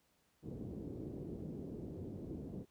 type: low-pass noise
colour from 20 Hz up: white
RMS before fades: -45 dBFS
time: 0.42-2.66 s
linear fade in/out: 50 ms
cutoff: 370 Hz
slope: 24 dB/octave
effects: pink hiss -75 dBFS RMS until 2.7 s + high-pass 60 Hz 12 dB/octave